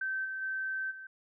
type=tone with level steps; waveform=sine; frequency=1547 Hz; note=G6; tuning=23 cents flat; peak=-31 / -35 / -32 / -43 dBFS; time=0.01-1.07 s; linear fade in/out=5 ms; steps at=0.24 / 0.41 / 0.9 s; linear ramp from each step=20 ms; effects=none